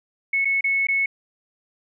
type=tone with dropouts; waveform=sine; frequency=2200 Hz; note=C#7; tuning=14 cents flat; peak=-18 dBFS; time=0.33-1.06 s; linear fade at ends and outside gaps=5 ms; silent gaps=0.448-0.453 / 0.609-0.641 / 0.87-0.885 s; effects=none